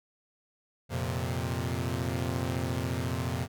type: chord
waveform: sawtooth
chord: F suspended fourth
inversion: none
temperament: equal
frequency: 87.31 / 116.54 / 130.81 Hz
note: F2 / Bb2 / C3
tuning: 0 / 0 / 0 cents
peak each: -30 dBFS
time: 0.89-3.48 s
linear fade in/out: 50 ms
effects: none